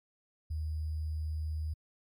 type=tone with sample-and-hold; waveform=sine; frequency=77.78 Hz; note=D#2; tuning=in tune; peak=-32 dBFS; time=0.5-1.74 s; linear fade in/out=10 ms; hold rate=4900 Hz; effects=MP3 64 kbps